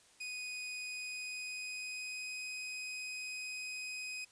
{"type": "tone with pitch glide", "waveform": "sawtooth", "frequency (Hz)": [2489, 2509], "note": ["D#7", "D#7"], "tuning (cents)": [0, 14], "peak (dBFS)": -37, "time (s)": [0.2, 4.25], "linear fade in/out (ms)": 10, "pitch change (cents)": 14, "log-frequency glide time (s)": [0.82, 2.41], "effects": ["white hiss -64 dBFS RMS until 4.31 s", "resampled to 22050 Hz"]}